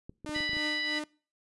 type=clicks; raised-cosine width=3 ms; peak=-30 dBFS; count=8; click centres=0.095 / 0.247 / 0.293 / 0.363 / 0.405 / 0.494 / 0.533 / 0.568 s
type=tone with tremolo; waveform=sawtooth; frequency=302.1 Hz; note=D4; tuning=49 cents sharp; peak=-29 dBFS; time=0.26-1.04 s; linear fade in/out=2 ms; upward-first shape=triangle; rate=3.1 Hz; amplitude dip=80%
type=harmonic tone; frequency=987.8 Hz; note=B5; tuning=in tune; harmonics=2 / 3 / 4 / 5; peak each=-32 / -38 / -36 / -40 dBFS; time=0.34-1 s; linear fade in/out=20 ms
effects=noise-tail reverb RT60 0.4 s tail -24 dB re dry + resampled to 24000 Hz